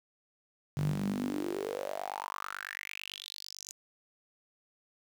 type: tone with high-pass filter sweep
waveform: sawtooth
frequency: 49 Hz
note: G1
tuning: in tune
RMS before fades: -37 dBFS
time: 0.76-3.73 s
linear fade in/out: 20 ms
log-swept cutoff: 130 to 6900 Hz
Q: 7.5
effects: 9-bit